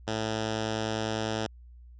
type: tone with notch filter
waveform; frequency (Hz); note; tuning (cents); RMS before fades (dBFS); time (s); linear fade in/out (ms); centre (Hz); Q
5% pulse; 110; A2; 0; -31; 0.07-1.47; 10; 1100; 1.9
effects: added 60 Hz sine -47 dBFS peak until 1.99 s + resampled to 16000 Hz